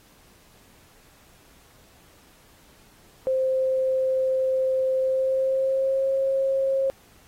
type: tone with pitch glide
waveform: sine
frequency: 523.3 to 538 Hz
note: C5 to C5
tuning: 0 to +48 cents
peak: -20 dBFS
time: 3.27-6.9 s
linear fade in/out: 0 ms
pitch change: +48 cents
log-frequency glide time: 5-6.1 s
effects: pink hiss -56 dBFS RMS until 7.27 s + AAC 48 kbps